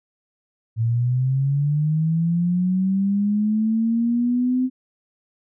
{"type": "linear sweep", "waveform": "sine", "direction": "up", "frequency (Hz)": [111.7, 258.4], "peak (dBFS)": -17, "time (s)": [0.76, 4.7], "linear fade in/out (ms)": 50, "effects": []}